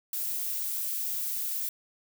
violet noise, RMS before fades -32 dBFS, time 0.13-1.69 s, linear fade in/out 2 ms, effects none

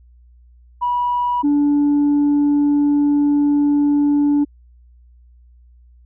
sine tone pair in turn, 975 / 289.9 Hz, B5 / D4, -23 / -22 cents, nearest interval octave + major sixth, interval 2099 cents, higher first, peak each -15 / -10 dBFS, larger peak second, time 0.81-1.43 / 1.43-4.45 s, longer second, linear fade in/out 20 ms, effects tanh soft clip ceiling -11 dBFS + added 60 Hz sine -45 dBFS peak until 6.05 s

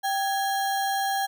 sine tone with sample-and-hold, 784 Hz, G5, in tune, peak -23 dBFS, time 0.03-1.27 s, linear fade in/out 20 ms, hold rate 2450 Hz, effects none

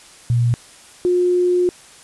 sine tone pair in turn, 119.4 / 357.8 Hz, A#2 / F4, +42 / +42 cents, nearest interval octave + perfect fifth, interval 1900 cents, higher second, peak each -13 dBFS, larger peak neither, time 0.3-0.54 / 1.05-1.69 s, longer second, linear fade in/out 0 ms, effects white hiss -44 dBFS RMS until 2.03 s + resampled to 24000 Hz

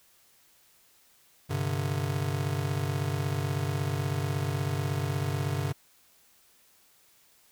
square chord, G suspended fourth, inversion none, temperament just, 98 / 130.67 / 147 Hz, G2 / C3 / D3, 0 / -2 / +2 cents, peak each -33 dBFS, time 1.49-5.73 s, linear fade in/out 20 ms, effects white hiss -62 dBFS RMS until 7.51 s

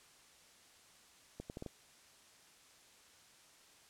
accelerating click train, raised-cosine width 2 ms, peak -30 dBFS, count 5, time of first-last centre 1.4-1.663 s, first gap 99 ms, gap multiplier 0.73, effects white hiss -63 dBFS RMS until 3.89 s + low-pass 9000 Hz 12 dB/octave

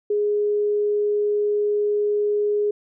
sine tone, 415.3 Hz, G#4, in tune, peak -18 dBFS, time 0.1-2.71 s, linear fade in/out 5 ms, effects none

